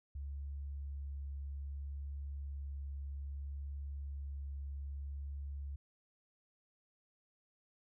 sine tone with vibrato, 70.1 Hz, C#2, 20 cents sharp, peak -40 dBFS, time 0.15-5.76 s, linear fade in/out 5 ms, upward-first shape triangle, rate 0.62 Hz, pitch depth 9 cents each way, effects none

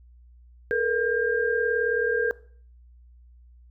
sine tone cluster, 438.9 / 477.7 / 1603 Hz, A4 / A#4 / G6, -4 / +42 / +38 cents, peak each -26 dBFS, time 0.71-2.31 s, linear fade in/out 0 ms, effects noise-tail reverb RT60 0.5 s tail -20 dB re dry + added 60 Hz sine -49 dBFS peak until 3.7 s

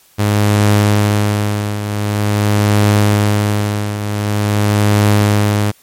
sawtooth tone with tremolo, 103.83 Hz, G#2, in tune, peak -4 dBFS, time 0.18-5.72 s, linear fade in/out 20 ms, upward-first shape triangle, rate 0.46 Hz, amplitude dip 70%, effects white hiss -49 dBFS RMS until 5.82 s + MP3 64 kbps

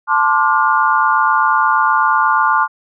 sine chord, D minor seventh, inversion second, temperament equal with one note detuned, 880 / 1046.5 / 1174.7 / 1427.1 Hz, A5 / C6 / D6 / F6, 0 / 0 / 0 / +37 cents, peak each -16 dBFS, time 0.07-2.68 s, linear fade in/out 50 ms, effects none

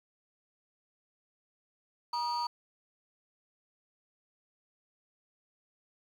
sine tone cluster, 954 / 1233 / 4536 Hz, A#5 / D#6 / C#8, +40 / -16 / +39 cents, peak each -30 / -38 / -37 dBFS, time 2.13-2.47 s, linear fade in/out 5 ms, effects tanh soft clip ceiling -26 dBFS + 10-bit

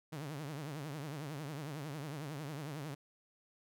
sawtooth tone with vibrato, 147.3 Hz, D3, 6 cents sharp, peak -37 dBFS, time 0.12-2.95 s, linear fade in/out 10 ms, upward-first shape triangle, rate 11 Hz, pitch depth 190 cents each way, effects none

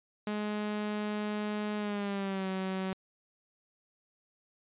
sawtooth tone with pitch glide, 210 to 189.26 Hz, G#3 to F#3, +19 to +39 cents, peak -28 dBFS, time 0.27-2.93 s, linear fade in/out 2 ms, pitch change -180 cents, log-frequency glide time 1.77-2.48 s, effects resampled to 8000 Hz

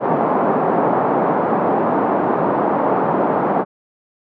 white band-pass noise, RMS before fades -17 dBFS, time 0-3.65 s, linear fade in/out 50 ms, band 170 to 960 Hz, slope 24 dB/octave, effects none

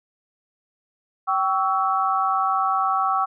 sine tone cluster, 772 / 1126 / 1316 Hz, G5 / C#6 / E6, -27 / +27 / -3 cents, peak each -23 dBFS, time 1.27-3.26 s, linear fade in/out 20 ms, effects none

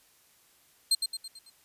30% pulse tone with echo, 4200 Hz, C8, 6 cents sharp, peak -18 dBFS, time 0.91-0.95 s, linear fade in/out 5 ms, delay 110 ms, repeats 5, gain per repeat -6 dB, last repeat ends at 1.5 s, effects white hiss -63 dBFS RMS until 1.64 s + resampled to 32000 Hz

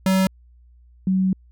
square / sine tone pair in turn, 189.5 / 188.44 Hz, F#3 / F#3, +42 / +32 cents, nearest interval unison, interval 10 cents, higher first, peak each -16 dBFS, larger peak neither, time 0.06-0.27 / 1.07-1.33 s, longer second, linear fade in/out 2 ms, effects added 60 Hz sine -48 dBFS peak until 1.51 s

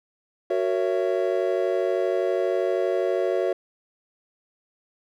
triangle chord, F# dominant seventh, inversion none, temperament just, 370 / 462.5 / 555 / 666 Hz, F#4 / A#4 / C#5 / E5, 0 / -14 / +2 / +18 cents, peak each -23 / -26 / -25 / -26 dBFS, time 0.5-3.53 s, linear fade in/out 5 ms, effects none

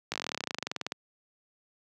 slowing click train, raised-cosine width 0.2 ms, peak -14 dBFS, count 25, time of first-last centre 0.12-0.921 s, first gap 18 ms, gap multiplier 1.05, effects high-pass 150 Hz 12 dB/octave

